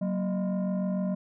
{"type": "tone with frequency modulation", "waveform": "sine", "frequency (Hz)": 188.1, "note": "F#3", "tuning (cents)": 29, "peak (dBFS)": -24, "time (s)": [0.01, 1.15], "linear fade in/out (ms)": 10, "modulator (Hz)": 423, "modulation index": 0.71, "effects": ["tanh soft clip ceiling -24 dBFS"]}